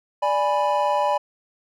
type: chord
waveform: triangle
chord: G# diminished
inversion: second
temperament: equal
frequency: 587.3 / 830.6 / 987.8 Hz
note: D5 / G#5 / B5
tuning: 0 / 0 / 0 cents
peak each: -21 dBFS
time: 0.22-1.18 s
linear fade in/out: 10 ms
effects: none